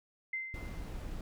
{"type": "tone with exponential decay", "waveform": "sine", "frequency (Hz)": 2076, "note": "C7", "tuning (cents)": -14, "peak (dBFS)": -32, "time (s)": [0.33, 0.98], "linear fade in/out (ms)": 5, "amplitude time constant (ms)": 140}
{"type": "noise", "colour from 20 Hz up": "brown", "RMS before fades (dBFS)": -41, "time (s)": [0.54, 1.21], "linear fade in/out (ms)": 2}
{"effects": []}